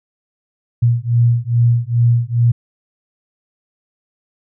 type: beating tone pair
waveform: sine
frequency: 117.5 / 119.9 Hz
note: A#2 / A#2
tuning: +14 / +49 cents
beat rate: 2.4 Hz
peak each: -14 dBFS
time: 0.82-2.52 s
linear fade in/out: 10 ms
effects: none